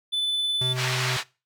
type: tone with tremolo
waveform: triangle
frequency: 3500 Hz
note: A7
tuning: 10 cents flat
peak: -20 dBFS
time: 0.12-0.74 s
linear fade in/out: 20 ms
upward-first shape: triangle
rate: 19 Hz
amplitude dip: 25%
type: tone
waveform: square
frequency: 127.6 Hz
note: C3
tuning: 43 cents flat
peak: -28 dBFS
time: 0.61-1.17 s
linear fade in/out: 5 ms
type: band-pass noise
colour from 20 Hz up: pink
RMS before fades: -28 dBFS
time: 0.75-1.24 s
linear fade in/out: 50 ms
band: 1300 to 4900 Hz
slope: 12 dB/octave
effects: noise-tail reverb RT60 0.3 s tail -22 dB re dry